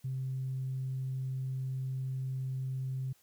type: tone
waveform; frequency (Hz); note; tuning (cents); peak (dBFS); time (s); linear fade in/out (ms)
sine; 131.3; C3; +6; -32; 0.04-3.13; 10
effects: tanh soft clip ceiling -28 dBFS + white hiss -67 dBFS RMS until 3.22 s